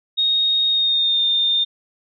sine tone with pitch glide, 3729 to 3625 Hz, A#7 to A#7, 0 to -49 cents, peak -15 dBFS, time 0.17-1.65 s, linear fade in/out 20 ms, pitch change -49 cents, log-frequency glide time 0.69-1.23 s, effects none

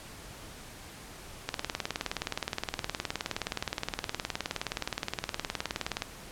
click train, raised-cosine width 0.2 ms, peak -13 dBFS, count 88, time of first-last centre 1.49-6.021 s, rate 19.2 Hz, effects pink hiss -47 dBFS RMS until 6.31 s + low-pass 12000 Hz 12 dB/octave

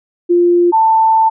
sine tone pair in turn, 349.2 / 888.9 Hz, F4 / A5, 0 / +17 cents, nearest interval octave + major third, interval 1617 cents, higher second, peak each -7 dBFS, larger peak neither, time 0.29-0.72 / 0.72-1.3 s, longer second, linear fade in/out 20 ms, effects none

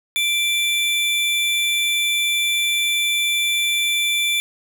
square tone pair together, 2349 / 3490 Hz, D7 / A7, 0 / -15 cents, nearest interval perfect fifth, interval 685 cents, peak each -21 dBFS, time 0.16-4.4 s, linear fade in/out 0 ms, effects none

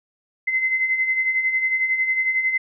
sine beating tone pair, 2048 / 2059 Hz, C7 / C7, -38 / -28 cents, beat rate 11 Hz, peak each -27 / -19 dBFS, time 0.47-2.58 s, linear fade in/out 10 ms, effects none

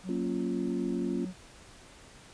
triangle tone, 185 Hz, F#3, in tune, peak -33 dBFS, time 0.03-1.34 s, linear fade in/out 50 ms
sine chord, Bb minor, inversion none, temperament equal, 233.1 / 277.2 / 349.2 Hz, Bb3 / Db4 / F4, 0 / 0 / 0 cents, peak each -34 dBFS, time 0.09-1.25 s, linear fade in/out 2 ms
effects pink hiss -53 dBFS RMS until 2.33 s + resampled to 22050 Hz

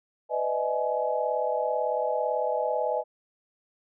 sine tone cluster, 500 / 603 / 641 / 843 Hz, B4 / D5 / E5 / G#5, +21 / +46 / -49 / +26 cents, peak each -30 dBFS, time 0.29-3.04 s, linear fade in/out 50 ms, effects none

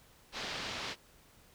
white low-pass noise, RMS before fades -40 dBFS, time 0.32-0.96 s, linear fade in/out 50 ms, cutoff 4700 Hz, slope 24 dB/octave, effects pink hiss -62 dBFS RMS until 1.54 s

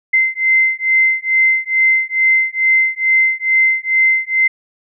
sine beating tone pair, 2072 / 2074.3 Hz, C7 / C7, -17 / -16 cents, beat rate 2.3 Hz, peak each -14 dBFS, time 0.13-4.48 s, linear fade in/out 10 ms, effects none

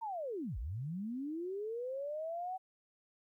sine linear two-way sweep, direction down then up, 932.3 to 45.81 to 761 Hz, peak -37 dBFS, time 0.01-2.58 s, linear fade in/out 20 ms, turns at 0.58 s, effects 13-bit

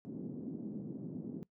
white band-pass noise, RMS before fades -43 dBFS, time 0.05-1.43 s, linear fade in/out 0 ms, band 160 to 290 Hz, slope 24 dB/octave, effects noise-tail reverb RT60 0.1 s tail -21 dB re dry

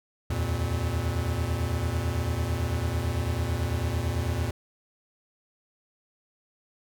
square tone cluster, 77.1 / 86.1 / 117.4 Hz, D#2 / F2 / A#2, -15 / -24 / +13 cents, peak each -32 / -30 / -31 dBFS, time 0.3-4.51 s, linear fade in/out 5 ms, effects none

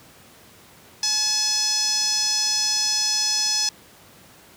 sawtooth tone with band-pass filter, 856 Hz, A5, 48 cents flat, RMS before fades -22 dBFS, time 1.03-3.69 s, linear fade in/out 2 ms, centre 5500 Hz, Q 9.5, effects pink hiss -49 dBFS RMS until 4.56 s + high-pass 100 Hz 12 dB/octave

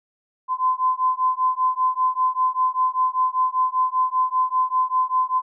sine beating tone pair, 1022 / 1027.1 Hz, C6 / C6, -41 / -32 cents, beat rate 5.1 Hz, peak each -21 dBFS, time 0.48-5.42 s, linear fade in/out 50 ms, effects none

